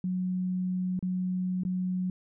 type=tone with dropouts; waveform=sine; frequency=183.4 Hz; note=F#3; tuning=15 cents flat; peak=-27 dBFS; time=0.04-2.1 s; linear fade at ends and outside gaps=2 ms; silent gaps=0.992-1.026 / 1.635-1.65 s; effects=none